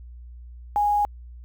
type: tone with quantisation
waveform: sine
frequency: 826 Hz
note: G#5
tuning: 10 cents flat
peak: -18 dBFS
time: 0.76-1.05 s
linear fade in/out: 0 ms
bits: 8
effects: added 60 Hz sine -39 dBFS peak until 1.44 s